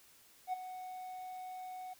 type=tone with ADSR envelope; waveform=triangle; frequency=740 Hz; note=F#5; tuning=in tune; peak=-29 dBFS; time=0.47-1.94 s; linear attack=61 ms; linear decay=13 ms; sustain=-12 dB; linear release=11 ms; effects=tanh soft clip ceiling -26 dBFS + white hiss -63 dBFS RMS until 1.99 s